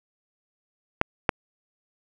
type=clicks; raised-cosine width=0.5 ms; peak=-3 dBFS; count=2; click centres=1.014 / 1.292 s; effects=none